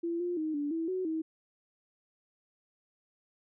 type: tone with pitch steps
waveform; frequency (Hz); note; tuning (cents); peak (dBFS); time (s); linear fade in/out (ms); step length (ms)
sine; 338.3 / 352.2 / 312.5 / 290.4 / 327.4 / 371.5 / 319.4; E4 / F4 / D#4 / D4 / E4 / F#4 / D#4; +45 / +15 / +8 / -19 / -12 / +7 / +45; -30; 0.03-1.22; 10; 170
effects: none